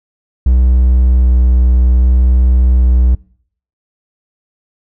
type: tone with vibrato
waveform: triangle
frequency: 62.2 Hz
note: B1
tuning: 13 cents sharp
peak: -4 dBFS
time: 0.46-3.15 s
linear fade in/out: 5 ms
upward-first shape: square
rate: 0.64 Hz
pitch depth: 8 cents each way
effects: noise-tail reverb RT60 0.6 s tail -23 dB re dry